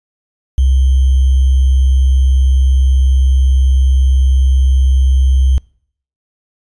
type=tone with sample-and-hold; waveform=sine; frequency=65.41 Hz; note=C2; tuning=in tune; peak=-7 dBFS; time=0.58-5.58 s; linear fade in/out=0 ms; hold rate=3150 Hz; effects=noise-tail reverb RT60 0.6 s tail -25 dB re dry + resampled to 22050 Hz